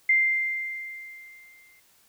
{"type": "tone with exponential decay", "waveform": "sine", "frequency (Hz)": 2093, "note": "C7", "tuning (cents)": 0, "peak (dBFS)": -16, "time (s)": [0.09, 1.8], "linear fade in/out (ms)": 5, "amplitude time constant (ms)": 370, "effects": ["white hiss -61 dBFS RMS until 2.08 s"]}